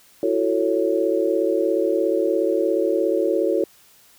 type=chord; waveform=sine; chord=F# minor seventh; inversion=third; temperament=just; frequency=333 / 370 / 444 / 555 Hz; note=E4 / F#4 / A4 / C#5; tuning=+18 / 0 / +16 / +2 cents; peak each=-23 dBFS; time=0.23-3.64 s; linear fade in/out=2 ms; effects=white hiss -53 dBFS RMS until 4.18 s